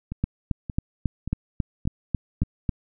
two click trains, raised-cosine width 5 ms, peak -18 / -10 dBFS, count 5 / 10, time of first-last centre 0.12-2.432 / 0.24-2.692 s, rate 1.73 / 3.67 Hz, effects none

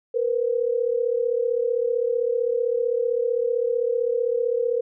sine tone pair together, 466.2 / 501.8 Hz, A#4 / B4, 0 / +28 cents, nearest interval minor second, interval 128 cents, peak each -22 / -24 dBFS, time 0.14-4.81 s, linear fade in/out 10 ms, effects none

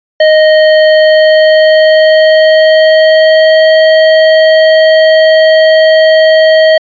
square tone with pitch glide, 622.3 to 633.9 Hz, D#5 to D#5, 0 to +32 cents, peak -3 dBFS, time 0.2-6.78 s, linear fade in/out 5 ms, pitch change +32 cents, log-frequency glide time 0.89-3.71 s, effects resampled to 11025 Hz

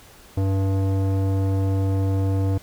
square tone with low-pass filter, 96.7 Hz, G2, 23 cents flat, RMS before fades -21 dBFS, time 0.37-2.58 s, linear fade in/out 5 ms, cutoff 610 Hz, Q 0.91, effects pink hiss -48 dBFS RMS until 2.62 s

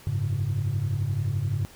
sine chord, F# suspended second, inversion none, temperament just, 92.5 / 104.06 / 138.75 Hz, F#2 / G#2 / C#3, 0 / +4 / +2 cents, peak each -30 / -25 / -27 dBFS, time 0.07-1.65 s, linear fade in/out 0 ms, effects tanh soft clip ceiling -19 dBFS + pink hiss -50 dBFS RMS until 1.75 s

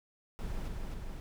brown noise with echo, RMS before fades -37 dBFS, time 0.39-0.68 s, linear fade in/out 0 ms, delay 260 ms, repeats 2, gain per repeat -2 dB, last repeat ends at 1.2 s, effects none

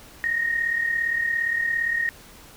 sine tone pair together, 1830.6 / 1868 Hz, A#6 / A#6, -32 / +3 cents, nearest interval unison, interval 35 cents, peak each -29 / -22 dBFS, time 0.24-2.09 s, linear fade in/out 0 ms, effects pink hiss -47 dBFS RMS until 2.56 s

